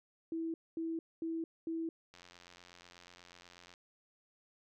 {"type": "tone bursts", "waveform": "sine", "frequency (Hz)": 327.5, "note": "E4", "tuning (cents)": -11, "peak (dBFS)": -35, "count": 4, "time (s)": [0.32, 1.89], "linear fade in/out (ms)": 2, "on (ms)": 220, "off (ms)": 230}
{"type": "click train", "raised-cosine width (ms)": 0.2, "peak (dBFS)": -38, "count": 142, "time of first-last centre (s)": [2.14, 3.739], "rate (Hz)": 88.2}
{"effects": []}